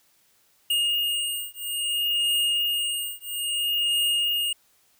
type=beating tone pair; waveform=square; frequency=2846 / 2846.6 Hz; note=F7 / F7; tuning=+32 / +32 cents; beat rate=0.6 Hz; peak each=-27 dBFS; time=0.7-4.53 s; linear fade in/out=5 ms; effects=white hiss -63 dBFS RMS until 4.99 s